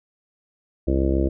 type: harmonic tone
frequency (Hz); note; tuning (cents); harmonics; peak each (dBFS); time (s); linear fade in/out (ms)
67.1; C2; +44; 1 / 2 / 3 / 4 / 5 / 6 / 7 / 8 / 9; -21 / -30 / -29 / -28 / -23 / -32 / -32 / -32 / -32; 0.87-1.29; 10
effects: none